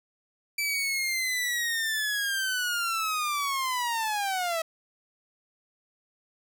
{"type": "linear sweep", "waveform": "sawtooth", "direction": "down", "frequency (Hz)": [2325, 641], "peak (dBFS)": -23, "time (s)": [0.58, 4.62], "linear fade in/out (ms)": 5, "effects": []}